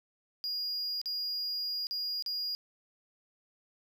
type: tone with dropouts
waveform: triangle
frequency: 4860 Hz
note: D#8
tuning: 42 cents flat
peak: -31 dBFS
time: 0.44-2.55 s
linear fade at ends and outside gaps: 0 ms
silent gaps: 1.015-1.058 / 1.869-1.91 / 2.224-2.262 s
effects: none